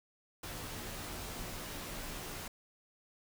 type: noise with comb filter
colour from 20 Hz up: pink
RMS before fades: -43 dBFS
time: 0.43-2.48 s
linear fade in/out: 5 ms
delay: 15 ms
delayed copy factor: -0.55
effects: none